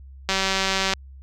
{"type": "click train", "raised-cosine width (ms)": 0.2, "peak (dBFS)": -5, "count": 125, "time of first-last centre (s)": [0.29, 0.936], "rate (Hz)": 192, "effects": ["added 67 Hz sine -40 dBFS peak until 1.22 s"]}